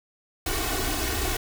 pink noise with comb filter, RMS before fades -27 dBFS, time 0.46-1.37 s, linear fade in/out 5 ms, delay 2.7 ms, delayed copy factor +0.95, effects none

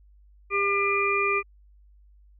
harmonic tone, 399.9 Hz, G4, 35 cents sharp, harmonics 1 / 3 / 5 / 6, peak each -27 / -26 / -34 / -25 dBFS, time 0.5-1.43 s, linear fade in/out 50 ms, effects added 50 Hz sine -52 dBFS peak until 2.39 s

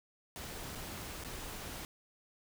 pink noise with dropouts, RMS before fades -44 dBFS, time 0.36-1.85 s, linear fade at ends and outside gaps 0 ms, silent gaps 0.751-0.755 / 1.238-1.247 s, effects none

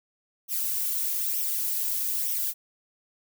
violet noise with flanger, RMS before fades -28 dBFS, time 0.48-2.54 s, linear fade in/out 50 ms, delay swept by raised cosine 0.34 to 2.84 ms, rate 1.1 Hz, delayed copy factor +0.55, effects none

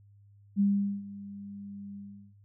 sine tone with ADSR envelope, 200.5 Hz, G3, 39 cents sharp, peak -21 dBFS, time 0.56-2.34 s, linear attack 40 ms, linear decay 420 ms, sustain -19 dB, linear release 380 ms, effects noise-tail reverb RT60 0.1 s tail -17 dB re dry + added 101 Hz sine -55 dBFS peak until 2.44 s

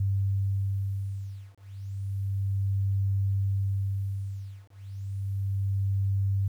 sine beating tone pair, 98 / 98.32 Hz, G2 / G2, 0 / +6 cents, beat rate 0.32 Hz, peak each -29 dBFS, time 0-6.48 s, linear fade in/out 5 ms, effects 10-bit

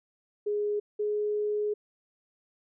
sine tone pair in turn, 415.3 / 418.9 Hz, G#4 / G#4, 0 / +15 cents, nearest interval unison, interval 15 cents, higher second, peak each -26 / -26 dBFS, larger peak neither, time 0.46-0.8 / 0.99-1.74 s, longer second, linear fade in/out 10 ms, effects none

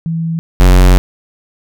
sine / square tone pair in turn, 164.2 / 45.68 Hz, E3 / F#1, -6 / -21 cents, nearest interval octave + minor seventh, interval 2215 cents, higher first, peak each -14 / -4 dBFS, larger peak second, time 0.06-0.39 / 0.6-0.98 s, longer second, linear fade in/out 0 ms, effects none

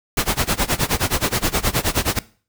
pink noise with tremolo, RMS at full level -17 dBFS, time 0.17-2.19 s, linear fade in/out 2 ms, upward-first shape sine, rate 9.5 Hz, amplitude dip 95%, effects noise-tail reverb RT60 0.4 s tail -19 dB re dry

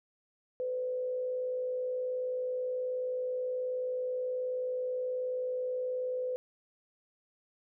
sine tone with frequency modulation, 505 Hz, B4, 39 cents sharp, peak -31 dBFS, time 0.6-6.36 s, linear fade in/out 0 ms, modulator 58.7 Hz, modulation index 0.28, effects none

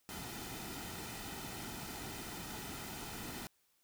pink noise with comb filter, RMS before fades -45 dBFS, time 0.09-3.47 s, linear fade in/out 0 ms, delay 1.8 ms, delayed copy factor -0.55, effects white hiss -75 dBFS RMS until 3.83 s

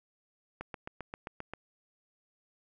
click train, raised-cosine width 0.5 ms, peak -24 dBFS, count 8, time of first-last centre 0.61-1.536 s, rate 7.56 Hz, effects none

